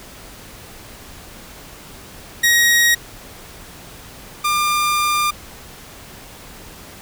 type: tone pair in turn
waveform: sawtooth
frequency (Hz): 1889 / 1197.9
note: A#6 / D6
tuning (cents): +22 / +34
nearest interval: minor sixth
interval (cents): 788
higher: first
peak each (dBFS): -8 / -12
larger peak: first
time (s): 2.43-2.95 / 4.44-5.31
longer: second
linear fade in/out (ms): 10
effects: pink hiss -39 dBFS RMS until 7.01 s